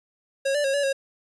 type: tone with pitch steps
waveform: square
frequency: 546 / 585 / 544 / 570 / 545 Hz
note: C#5 / D5 / C#5 / C#5 / C#5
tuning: -26 / -7 / -33 / +48 / -29 cents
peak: -22 dBFS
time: 0.45-0.93 s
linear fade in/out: 10 ms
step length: 96 ms
effects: resampled to 24000 Hz